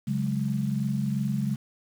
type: chord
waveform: sine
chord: C# suspended fourth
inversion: none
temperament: equal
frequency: 138.59 / 185 / 207.7 Hz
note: C#3 / F#3 / G#3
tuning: 0 / 0 / 0 cents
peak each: -28 / -32 / -28 dBFS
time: 0.07-1.56 s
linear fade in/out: 10 ms
effects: 8-bit